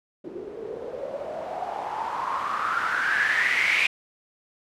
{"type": "noise with low-pass filter sweep", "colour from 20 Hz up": "blue", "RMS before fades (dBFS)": -27, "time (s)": [0.24, 3.87], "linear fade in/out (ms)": 5, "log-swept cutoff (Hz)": [350, 2400], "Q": 8.2, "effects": []}